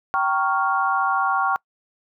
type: chord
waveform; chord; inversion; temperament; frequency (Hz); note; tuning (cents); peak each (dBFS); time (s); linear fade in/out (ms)
sine; G half-diminished seventh; none; equal with one note detuned; 777.7 / 932.3 / 1108.7 / 1396.9; G5 / Bb5 / Db6 / F6; -14 / 0 / 0 / 0; -23 / -28 / -22 / -24; 0.14-1.56; 0
effects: noise-tail reverb RT60 0.1 s tail -25 dB re dry